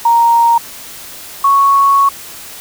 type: tone pair in turn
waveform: sine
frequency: 932.3 / 1108.7 Hz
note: A#5 / C#6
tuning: 0 / 0 cents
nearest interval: minor third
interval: 300 cents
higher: second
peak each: -6 dBFS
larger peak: neither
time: 0.05-0.58 / 1.44-2.09 s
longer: second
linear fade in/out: 5 ms
effects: white hiss -31 dBFS RMS until 2.6 s